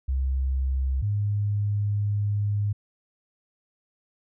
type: tone pair in turn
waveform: sine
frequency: 66.1 / 102.96 Hz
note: C2 / G#2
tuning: +18 / -15 cents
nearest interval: minor sixth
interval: 767 cents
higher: second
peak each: -22 / -22 dBFS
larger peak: neither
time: 0.08-1.02 / 1.02-2.73 s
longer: second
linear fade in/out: 10 ms
effects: none